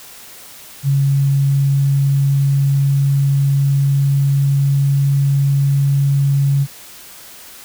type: tone with pitch glide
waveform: sine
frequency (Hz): 138.59 to 139.39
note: C#3 to C#3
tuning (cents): 0 to +10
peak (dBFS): -11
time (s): 0.83-6.67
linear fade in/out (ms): 50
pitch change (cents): +10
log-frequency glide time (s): 1.63-6.02
effects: white hiss -38 dBFS RMS until 7.64 s